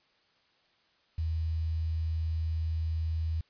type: tone with quantisation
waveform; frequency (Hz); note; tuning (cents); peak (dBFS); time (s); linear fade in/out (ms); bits
sine; 80.6; E2; -38; -28; 1.18-3.41; 5; 9
effects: white hiss -68 dBFS RMS until 3.49 s + resampled to 11025 Hz